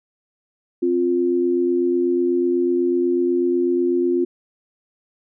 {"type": "tone pair together", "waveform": "sine", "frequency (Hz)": [263.1, 351.2], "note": ["C4", "F4"], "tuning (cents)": [10, 10], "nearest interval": "perfect fourth", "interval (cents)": 500, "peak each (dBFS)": [-22, -17], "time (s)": [0.82, 4.25], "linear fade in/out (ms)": 10, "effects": []}